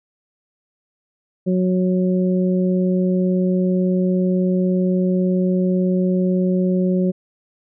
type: harmonic tone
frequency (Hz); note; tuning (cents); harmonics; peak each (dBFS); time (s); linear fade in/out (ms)
183.6; F#3; -13; 1 / 2 / 3; -16 / -22 / -26; 1.46-7.12; 20
effects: none